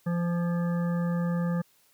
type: harmonic tone with a mistuned harmonic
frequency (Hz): 172.3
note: F3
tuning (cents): -23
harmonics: 1 / 3 / 5 / 7 / 9 / 10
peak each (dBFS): -25 / -36 / -45 / -42 / -49 / -47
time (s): 0.06-1.62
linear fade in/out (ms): 10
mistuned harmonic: 9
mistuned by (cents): +60
effects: white hiss -64 dBFS RMS until 1.93 s